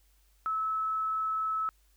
sine tone with frequency modulation, 1300 Hz, E6, 24 cents flat, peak -28 dBFS, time 0.46-1.69 s, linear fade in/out 0 ms, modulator 24 Hz, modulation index 0.26, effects added 50 Hz sine -63 dBFS peak until 1.96 s + white hiss -70 dBFS RMS until 1.96 s

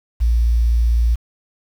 sine tone with quantisation, 57.9 Hz, A#1, 11 cents flat, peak -12 dBFS, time 0.2-1.16 s, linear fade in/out 20 ms, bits 7, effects none

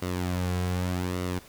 sawtooth tone with flanger, 90.3 Hz, F#2, 42 cents flat, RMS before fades -29 dBFS, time 0.02-1.39 s, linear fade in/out 5 ms, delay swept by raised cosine 1.2 to 3.4 ms, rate 0.84 Hz, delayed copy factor -0.55, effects pink hiss -51 dBFS RMS until 1.48 s

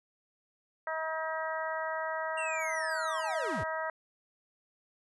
harmonic tone, 318.8 Hz, D#4, 42 cents sharp, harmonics 2 / 3 / 4 / 5 / 6, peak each -36 / -38 / -39 / -40 / -41 dBFS, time 0.87-3.9 s, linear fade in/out 2 ms
square linear sweep, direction down, 2794 to 56.2 Hz, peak -36 dBFS, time 2.37-3.64 s, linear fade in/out 10 ms
effects resampled to 24000 Hz

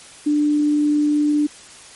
sine tone, 296.3 Hz, D4, 15 cents sharp, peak -14 dBFS, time 0.26-1.47 s, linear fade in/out 10 ms, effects white hiss -42 dBFS RMS until 1.95 s + MP3 48 kbps

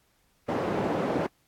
white band-pass noise, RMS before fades -28 dBFS, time 0.48-1.27 s, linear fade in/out 10 ms, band 160 to 560 Hz, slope 12 dB/octave, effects pink hiss -68 dBFS RMS until 1.47 s + AAC 64 kbps

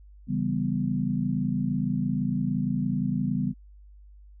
sine chord, C# half-diminished seventh, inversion none, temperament equal, 138.59 / 164.81 / 196 / 246.9 Hz, C#3 / E3 / G3 / B3, 0 / 0 / 0 / 0 cents, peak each -30 / -32 / -28 / -29 dBFS, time 0.27-3.54 s, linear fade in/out 50 ms, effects added 50 Hz sine -47 dBFS peak until 4.4 s

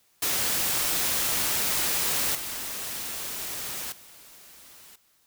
white noise with level steps, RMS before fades -26 / -34 / -50 dBFS, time 0.22-4.96 s, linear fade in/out 5 ms, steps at 2.35 / 3.92 s, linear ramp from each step 2 ms, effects white hiss -65 dBFS RMS until 5.26 s

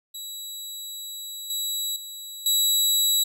20% pulse tone with level steps, 3900 Hz, B7, 23 cents flat, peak -28 / -20 / -30 / -13 dBFS, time 0.14-3.24 s, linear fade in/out 10 ms, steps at 1.5 / 1.96 / 2.46 s, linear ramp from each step 2 ms, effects none

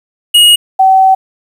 square / sine tone pair in turn, 2882 / 763.3 Hz, F#7 / G5, -46 / -46 cents, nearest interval octave + major seventh, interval 2300 cents, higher first, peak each -3 dBFS, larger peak neither, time 0.34-0.56 / 0.79-1.15 s, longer second, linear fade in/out 10 ms, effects 7-bit

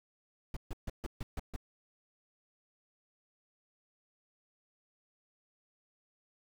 brown noise bursts, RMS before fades -37 dBFS, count 7, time 0.54-1.562 s, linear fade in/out 2 ms, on 26 ms, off 140 ms, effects none

